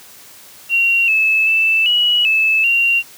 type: tone with pitch steps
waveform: sine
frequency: 2750 / 2608 / 2643 / 2921 / 2615 / 2761 Hz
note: F7 / E7 / E7 / F#7 / E7 / F7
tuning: -27 / -19 / +4 / -23 / -15 / -20 cents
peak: -11 dBFS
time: 0.69-3.03 s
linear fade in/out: 50 ms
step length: 390 ms
effects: white hiss -41 dBFS RMS until 3.17 s + high-pass 80 Hz 12 dB/octave